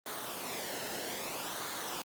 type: noise with flanger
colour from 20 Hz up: pink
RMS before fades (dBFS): -39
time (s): 0.06-2.02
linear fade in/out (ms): 2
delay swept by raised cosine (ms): 0.37 to 0.87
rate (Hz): 0.61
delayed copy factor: -0.5
effects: high-pass 200 Hz 12 dB/octave + Opus 24 kbps